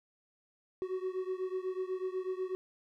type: beating tone pair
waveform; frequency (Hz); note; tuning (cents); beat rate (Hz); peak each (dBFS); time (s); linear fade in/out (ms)
triangle; 370 / 378.1; F#4 / F#4; 0 / +38; 8.1; -34 / -36; 0.82-2.55; 0
effects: none